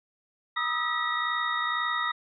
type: tone cluster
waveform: sine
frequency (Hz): 961 / 1236 / 1298 / 1931 / 3715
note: B5 / D#6 / E6 / B6 / A#7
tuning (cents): -48 / -12 / -27 / -39 / -7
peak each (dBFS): -37 / -31 / -32 / -30 / -35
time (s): 0.56-2.12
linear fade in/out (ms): 10
effects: none